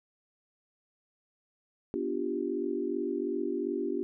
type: chord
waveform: sine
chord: G dominant seventh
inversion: first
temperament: equal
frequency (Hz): 246.9 / 293.7 / 349.2 / 392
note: B3 / D4 / F4 / G4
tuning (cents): 0 / 0 / 0 / 0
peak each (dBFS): -37 / -35 / -34 / -34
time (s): 1.94-4.03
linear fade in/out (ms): 0
effects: none